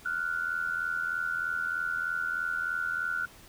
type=tone pair together; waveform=sine; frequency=1399 / 1482.2 Hz; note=F6 / F#6; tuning=+3 / +3 cents; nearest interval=minor second; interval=100 cents; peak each=-32 / -31 dBFS; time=0.05-3.26 s; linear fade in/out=10 ms; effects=pink hiss -53 dBFS RMS until 3.48 s